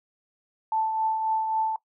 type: tone with tremolo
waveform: sine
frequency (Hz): 881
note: A5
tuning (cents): +2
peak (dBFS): -21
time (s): 0.72-1.76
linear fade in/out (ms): 2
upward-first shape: triangle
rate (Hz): 3.7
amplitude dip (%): 45
effects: noise-tail reverb RT60 0.1 s tail -19 dB re dry